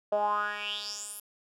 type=tone with band-pass filter sweep; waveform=10% pulse; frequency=207.2 Hz; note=G#3; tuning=4 cents flat; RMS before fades=-32 dBFS; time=0.12-1.2 s; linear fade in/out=5 ms; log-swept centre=590 to 12000 Hz; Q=6.2; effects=none